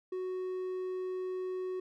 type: tone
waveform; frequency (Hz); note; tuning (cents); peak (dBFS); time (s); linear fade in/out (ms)
triangle; 370; F#4; 0; -32; 0.12-1.8; 5
effects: none